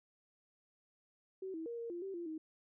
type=tone with pitch steps; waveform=sine; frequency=379.6 / 323.4 / 469.5 / 465 / 346.7 / 387.4 / 343.6 / 315.5 Hz; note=F#4 / E4 / A#4 / A#4 / F4 / G4 / F4 / D#4; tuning=+44 / -33 / +12 / -4 / -13 / -20 / -28 / +24 cents; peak=-40 dBFS; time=1.42-2.38 s; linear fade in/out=5 ms; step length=120 ms; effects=none